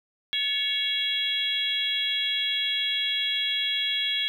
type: harmonic tone with a mistuned harmonic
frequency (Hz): 554.4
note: C#5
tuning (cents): 0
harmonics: 3 / 4 / 5 / 6 / 7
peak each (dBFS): -36 / -33 / -36 / -25 / -35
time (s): 0.33-4.28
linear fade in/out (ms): 0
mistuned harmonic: 3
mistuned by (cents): +59
effects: 9-bit